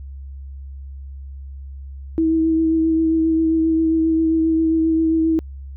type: tone with vibrato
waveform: sine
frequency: 322.6 Hz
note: E4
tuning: 37 cents flat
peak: -14 dBFS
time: 2.18-5.39 s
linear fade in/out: 0 ms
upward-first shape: triangle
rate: 7.5 Hz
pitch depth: 19 cents each way
effects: added 68 Hz sine -31 dBFS peak until 5.76 s